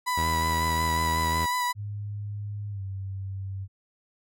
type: tone with vibrato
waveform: 35% pulse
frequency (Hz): 987.8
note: B5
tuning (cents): 0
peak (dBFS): -23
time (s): 0.06-1.73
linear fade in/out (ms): 20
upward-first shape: sine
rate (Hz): 5.5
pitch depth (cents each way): 20
type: tone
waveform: sawtooth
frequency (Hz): 81.3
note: E2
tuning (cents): -23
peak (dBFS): -24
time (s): 0.17-1.46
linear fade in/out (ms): 10
type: tone with pitch glide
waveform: sine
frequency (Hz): 103.1 to 96.75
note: G#2 to G2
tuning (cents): -12 to -22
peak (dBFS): -31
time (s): 1.75-3.68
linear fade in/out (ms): 50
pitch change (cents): -110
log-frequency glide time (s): 2.7-2.82
effects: none